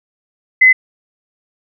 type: tone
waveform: sine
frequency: 2034 Hz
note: C7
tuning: 50 cents flat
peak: -4 dBFS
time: 0.61-0.73 s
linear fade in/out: 10 ms
effects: none